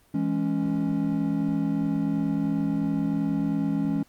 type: chord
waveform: triangle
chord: C# minor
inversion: first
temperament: equal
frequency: 164.81 / 207.7 / 277.2 Hz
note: E3 / G#3 / C#4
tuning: 0 / 0 / 0 cents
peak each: -27 / -26 / -24 dBFS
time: 0.14-4.03 s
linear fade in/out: 5 ms
effects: pink hiss -61 dBFS RMS until 4.08 s + Opus 32 kbps